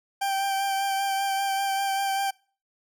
40% pulse tone with vibrato, 784 Hz, G5, in tune, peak -23 dBFS, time 0.21-2.31 s, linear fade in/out 10 ms, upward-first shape sine, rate 5.1 Hz, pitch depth 18 cents each way, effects noise-tail reverb RT60 0.4 s tail -25 dB re dry

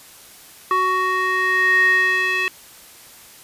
square tone with band-pass filter sweep, 372.2 Hz, F#4, 10 cents sharp, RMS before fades -18 dBFS, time 0.71-2.48 s, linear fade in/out 0 ms, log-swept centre 1300 to 2300 Hz, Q 6.8, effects white hiss -44 dBFS RMS until 3.43 s + resampled to 32000 Hz

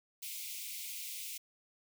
white high-pass noise, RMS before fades -43 dBFS, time 0.22-1.38 s, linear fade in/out 10 ms, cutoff 2100 Hz, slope 96 dB/octave, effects none

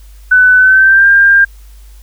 sine tone with pitch glide, 1500 to 1598.4 Hz, F#6 to G6, +23 to +33 cents, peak -3 dBFS, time 0.31-1.45 s, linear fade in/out 10 ms, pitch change +110 cents, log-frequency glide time 0.56-1.08 s, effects added 50 Hz sine -33 dBFS peak until 2.02 s + white hiss -48 dBFS RMS until 2.02 s

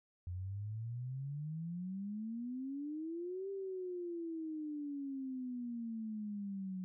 sine exponential two-way sweep, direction up then down, 87.31 to 395.7 to 183.2 Hz, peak -39 dBFS, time 0.27-6.84 s, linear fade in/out 0 ms, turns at 3.5 s, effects none

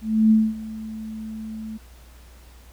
sine tone with ADSR envelope, 219 Hz, A3, 8 cents flat, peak -11 dBFS, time 0.01-1.78 s, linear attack 300 ms, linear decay 230 ms, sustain -19 dB, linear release 16 ms, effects added 60 Hz sine -45 dBFS peak until 2.72 s + pink hiss -53 dBFS RMS until 2.72 s

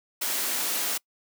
white high-pass noise, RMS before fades -28 dBFS, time 0.21-0.98 s, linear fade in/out 10 ms, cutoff 230 Hz, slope 24 dB/octave, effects noise-tail reverb RT60 0.1 s tail -25 dB re dry

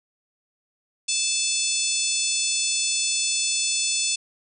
harmonic tone, 875 Hz, A5, 10 cents flat, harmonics 3 / 4 / 5 / 6 / 7 / 8 / 9 / 10, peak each -30 / -30 / -30 / -30 / -30 / -30 / -30 / -30 dBFS, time 1.08-4.16 s, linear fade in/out 10 ms, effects none

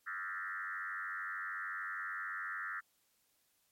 sine tone with frequency modulation, 1578 Hz, G6, 11 cents sharp, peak -38 dBFS, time 0.06-2.81 s, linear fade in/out 20 ms, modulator 93.4 Hz, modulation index 3.4, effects white hiss -75 dBFS RMS until 3.71 s + MP3 64 kbps

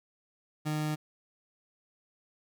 30% pulse tone, 152.7 Hz, D#3, 32 cents flat, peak -27 dBFS, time 0.65-0.96 s, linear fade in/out 20 ms, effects none

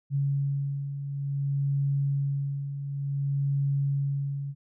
sine beating tone pair, 139.4 / 139.96 Hz, C#3 / C#3, +10 / +17 cents, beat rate 0.56 Hz, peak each -33 / -26 dBFS, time 0.1-4.55 s, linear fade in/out 50 ms, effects none

